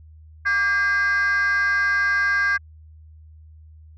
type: tone with frequency modulation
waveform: sine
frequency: 1608 Hz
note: G6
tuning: 44 cents sharp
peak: -15 dBFS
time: 0.45-2.58 s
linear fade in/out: 20 ms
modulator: 441 Hz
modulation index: 0.59
effects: tanh soft clip ceiling -16 dBFS + added 78 Hz sine -43 dBFS peak until 3.97 s